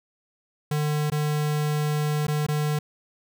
square tone with dropouts, 150 Hz, D3, 37 cents sharp, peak -23 dBFS, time 0.71-2.79 s, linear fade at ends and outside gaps 5 ms, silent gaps 1.101-1.119 / 2.269-2.281 / 2.466-2.485 s, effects none

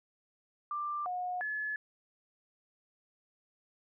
sine tone with pitch steps, 1184 / 724 / 1713 Hz, D6 / F#5 / A6, +14 / -38 / -47 cents, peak -33 dBFS, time 0.71-1.76 s, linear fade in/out 2 ms, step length 350 ms, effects none

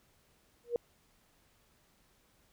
sine tone with exponential growth, 476 Hz, A#4, 36 cents sharp, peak -24 dBFS, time 0.64-0.76 s, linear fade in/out 1 ms, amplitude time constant 24 ms, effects pink hiss -69 dBFS RMS until 2.52 s

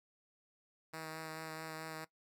5% pulse tone with vibrato, 159.1 Hz, D#3, 39 cents sharp, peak -32 dBFS, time 0.93-2.05 s, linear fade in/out 10 ms, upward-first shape sine, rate 4.6 Hz, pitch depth 13 cents each way, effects noise-tail reverb RT60 0.1 s tail -18 dB re dry

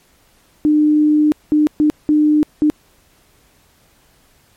sine tone bursts at uneven times, 301.8 Hz, D4, 47 cents sharp, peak -9 dBFS, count 5, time 0.65-1.32 / 1.52-1.67 / 1.8-1.9 / 2.09-2.43 / 2.62-2.7 s, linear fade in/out 0 ms, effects pink hiss -54 dBFS RMS until 4.56 s + MP3 64 kbps

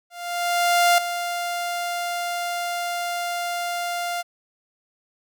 sawtooth tone with ADSR envelope, 698.5 Hz, F5, in tune, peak -10 dBFS, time 0.1-4.23 s, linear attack 880 ms, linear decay 4 ms, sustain -11 dB, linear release 26 ms, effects none

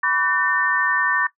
sine tone cluster, 993 / 1144 / 1515 / 1803 Hz, B5 / D6 / F#6 / A6, +9 / -46 / +40 / +42 cents, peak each -27 / -23 / -25 / -20 dBFS, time 0.03-1.27 s, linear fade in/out 5 ms, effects noise-tail reverb RT60 0.1 s tail -18 dB re dry

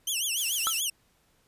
15% pulse tone with vibrato, 3002 Hz, F#7, 24 cents sharp, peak -20 dBFS, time 0.07-0.9 s, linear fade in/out 5 ms, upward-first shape triangle, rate 6.9 Hz, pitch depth 250 cents each way
violet noise, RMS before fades -33 dBFS, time 0.36-0.81 s, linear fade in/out 10 ms
square tone with exponential decay, 1318.5 Hz, E6, in tune, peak -22 dBFS, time 0.67-0.75 s, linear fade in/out 0 ms, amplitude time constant 16 ms
effects pink hiss -67 dBFS RMS until 1.47 s + resampled to 32000 Hz

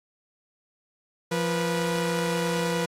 sawtooth tone pair together, 172.43 / 487.7 Hz, F3 / B4, -22 / -22 cents, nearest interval octave + tritone, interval 1800 cents, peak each -23 dBFS, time 1.31-2.86 s, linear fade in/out 10 ms, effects low-pass 12000 Hz 12 dB/octave + AAC 64 kbps

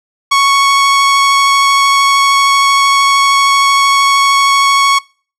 sawtooth tone with vibrato, 1108.7 Hz, C#6, in tune, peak -3 dBFS, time 0.31-4.99 s, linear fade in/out 10 ms, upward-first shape triangle, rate 13 Hz, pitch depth 10 cents each way, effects noise-tail reverb RT60 0.4 s tail -24 dB re dry + low-pass 8000 Hz 12 dB/octave

